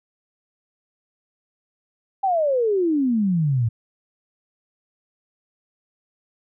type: exponential sweep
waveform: sine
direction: down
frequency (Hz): 803 to 109.3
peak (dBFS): -17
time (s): 2.23-3.69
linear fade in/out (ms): 10
effects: none